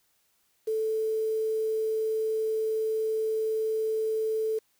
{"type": "tone with quantisation", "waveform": "sine", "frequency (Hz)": 439.3, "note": "A4", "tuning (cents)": -3, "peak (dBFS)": -25, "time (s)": [0.67, 4.59], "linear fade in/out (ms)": 10, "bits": 8, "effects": ["white hiss -70 dBFS RMS until 4.79 s"]}